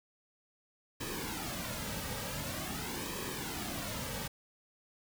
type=noise with flanger; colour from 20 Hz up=pink; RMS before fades=-39 dBFS; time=1-4.28 s; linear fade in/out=10 ms; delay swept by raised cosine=1.4 to 2.9 ms; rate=0.46 Hz; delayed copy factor=-0.65; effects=none